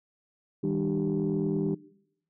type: tone cluster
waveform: sine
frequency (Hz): 160.3 / 201 / 301.1 / 391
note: E3 / G3 / D4 / G4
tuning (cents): -48 / +44 / +43 / -4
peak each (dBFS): -30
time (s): 0.63-1.75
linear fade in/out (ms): 10
effects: noise-tail reverb RT60 0.8 s tail -20 dB re dry + tanh soft clip ceiling -19 dBFS

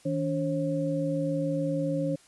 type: tone cluster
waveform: sine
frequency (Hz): 159.9 / 286.7 / 539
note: D#3 / D4 / C#5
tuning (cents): +48 / -42 / -49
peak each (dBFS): -30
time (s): 0.05-2.16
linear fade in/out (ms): 10
effects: white hiss -58 dBFS RMS until 2.27 s + resampled to 24000 Hz

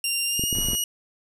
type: tone with pitch glide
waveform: 15% pulse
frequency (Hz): 2781 to 2899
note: F7 to F#7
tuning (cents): -8 to -36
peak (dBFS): -16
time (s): 0.04-0.84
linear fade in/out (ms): 2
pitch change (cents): +72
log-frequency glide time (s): 0.25-0.58
type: clicks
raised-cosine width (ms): 3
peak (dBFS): -17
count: 6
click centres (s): 0.395 / 0.438 / 0.528 / 0.586 / 0.686 / 0.733
type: noise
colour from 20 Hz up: brown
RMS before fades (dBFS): -32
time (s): 0.55-0.75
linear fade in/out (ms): 0
effects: none

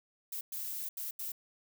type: noise bursts at uneven times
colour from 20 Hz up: violet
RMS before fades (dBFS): -39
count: 4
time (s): 0.32-0.41 / 0.52-0.89 / 0.97-1.11 / 1.19-1.32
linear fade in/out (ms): 5
effects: none

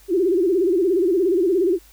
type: tone with vibrato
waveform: sine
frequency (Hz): 363.1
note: F#4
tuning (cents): -33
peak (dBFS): -15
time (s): 0.08-1.79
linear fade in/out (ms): 50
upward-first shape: sine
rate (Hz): 17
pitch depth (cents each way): 160
effects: added 50 Hz sine -50 dBFS peak until 1.92 s + white hiss -52 dBFS RMS until 1.92 s

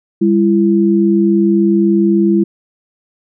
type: tone pair together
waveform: sine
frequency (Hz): 200 / 336.4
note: G3 / E4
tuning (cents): +35 / +35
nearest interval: major sixth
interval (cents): 900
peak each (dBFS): -11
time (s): 0.21-2.44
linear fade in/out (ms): 10
effects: none

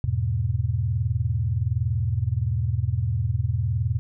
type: chord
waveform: sine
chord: E major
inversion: none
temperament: equal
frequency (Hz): 82.41 / 103.83 / 123.47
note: E2 / G#2 / B2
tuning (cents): 0 / 0 / 0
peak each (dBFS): -27 / -25 / -25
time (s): 0.04-3.99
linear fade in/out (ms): 0
effects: none

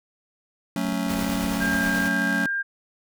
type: chord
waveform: square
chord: F# minor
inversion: none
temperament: just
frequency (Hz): 185 / 222 / 277.5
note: F#3 / A3 / C#4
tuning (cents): 0 / +16 / +2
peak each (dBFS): -29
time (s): 0.76-2.46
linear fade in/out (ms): 2
type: clicks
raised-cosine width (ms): 2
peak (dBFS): -28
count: 7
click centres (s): 0.852 / 0.887 / 0.929 / 1.067 / 1.189 / 1.374 / 1.649
type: noise with tremolo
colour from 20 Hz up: pink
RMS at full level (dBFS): -32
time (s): 1.08-2.09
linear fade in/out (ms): 20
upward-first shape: sine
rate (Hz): 9.3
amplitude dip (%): 30
type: tone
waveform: sine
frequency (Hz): 1600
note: G6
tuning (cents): +35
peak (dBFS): -23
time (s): 1.6-2.63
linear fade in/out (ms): 20
effects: none

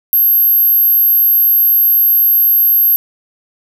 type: tone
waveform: sine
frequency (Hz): 12544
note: G9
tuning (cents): 0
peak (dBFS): -7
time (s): 0.13-2.96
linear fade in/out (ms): 0
effects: none

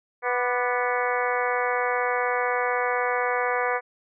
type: harmonic tone with a mistuned harmonic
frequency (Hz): 246.9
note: B3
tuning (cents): 0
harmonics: 2 / 3 / 4 / 5 / 6 / 7 / 8 / 9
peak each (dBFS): -27 / -29 / -30 / -31 / -32 / -32 / -33 / -34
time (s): 0.22-3.81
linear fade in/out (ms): 50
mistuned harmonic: 5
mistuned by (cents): -51
effects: none

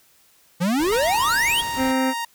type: exponential sweep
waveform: square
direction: up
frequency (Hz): 164.81 to 3424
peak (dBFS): -19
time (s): 0.6-1.62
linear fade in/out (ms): 20
type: noise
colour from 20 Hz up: pink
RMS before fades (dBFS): -36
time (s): 0.78-1.93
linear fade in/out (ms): 20
type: tone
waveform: sawtooth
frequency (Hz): 932.3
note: A#5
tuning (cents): 0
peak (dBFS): -21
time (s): 0.92-2.25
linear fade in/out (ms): 5
type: harmonic tone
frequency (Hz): 261.6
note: C4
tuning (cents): 0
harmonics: 1 / 2 / 3 / 5 / 6 / 7 / 8 / 9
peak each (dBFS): -20 / -26 / -30 / -34 / -36 / -37 / -38 / -39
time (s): 1.76-2.14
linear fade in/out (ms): 50
effects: white hiss -57 dBFS RMS until 2.34 s

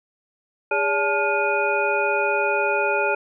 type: tone cluster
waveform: sine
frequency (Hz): 407.5 / 573 / 868 / 1418 / 2471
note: G#4 / D5 / A5 / F6 / D#7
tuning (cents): -33 / -43 / -24 / +26 / -13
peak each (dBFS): -25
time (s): 0.71-3.15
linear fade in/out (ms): 5
effects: none

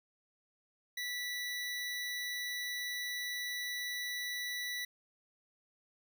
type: tone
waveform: 25% pulse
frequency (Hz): 1963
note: B6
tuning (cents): -11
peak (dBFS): -33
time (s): 0.97-4.85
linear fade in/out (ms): 5
effects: none

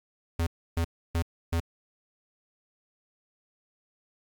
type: tone bursts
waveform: square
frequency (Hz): 83.6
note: E2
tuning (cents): +25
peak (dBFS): -25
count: 4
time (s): 0.39-1.602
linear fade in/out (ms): 5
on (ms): 78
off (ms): 300
effects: 9-bit

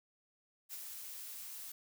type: noise with ADSR envelope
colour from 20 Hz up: blue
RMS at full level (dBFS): -44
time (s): 0.69-1.72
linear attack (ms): 41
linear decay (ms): 43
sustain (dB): -3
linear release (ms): 4
effects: none

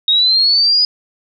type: linear sweep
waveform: sine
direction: up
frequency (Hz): 3729 to 4978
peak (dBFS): -9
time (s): 0.08-0.85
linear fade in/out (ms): 2
effects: none

